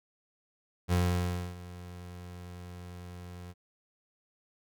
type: tone with ADSR envelope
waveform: 30% pulse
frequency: 88.9 Hz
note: F2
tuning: 31 cents sharp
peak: -21 dBFS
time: 0.88-3.54 s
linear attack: 45 ms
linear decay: 620 ms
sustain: -19 dB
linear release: 38 ms
effects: none